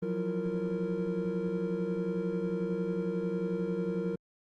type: tone cluster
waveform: triangle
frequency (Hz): 173 / 184.1 / 330 / 351.5 / 463.5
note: F3 / F#3 / E4 / F4 / A#4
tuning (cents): -16 / -8 / +2 / +11 / -10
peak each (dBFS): -36 / -32 / -39 / -38 / -32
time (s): 0.02-4.16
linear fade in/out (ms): 10
effects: Opus 32 kbps